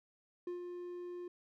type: tone with ADSR envelope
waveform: triangle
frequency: 353.8 Hz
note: F4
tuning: 23 cents sharp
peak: -35 dBFS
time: 0.47-1.28 s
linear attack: 3 ms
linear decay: 120 ms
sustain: -5 dB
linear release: 4 ms
effects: none